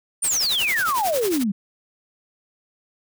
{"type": "exponential sweep", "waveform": "sine", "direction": "down", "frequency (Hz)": [9360, 186.6], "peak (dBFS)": -19, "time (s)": [0.22, 1.52], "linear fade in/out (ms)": 10}
{"type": "noise with tremolo", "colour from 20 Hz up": "white", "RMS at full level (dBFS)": -26, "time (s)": [0.23, 1.44], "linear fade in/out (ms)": 20, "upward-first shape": "triangle", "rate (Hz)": 11, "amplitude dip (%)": 90}
{"effects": []}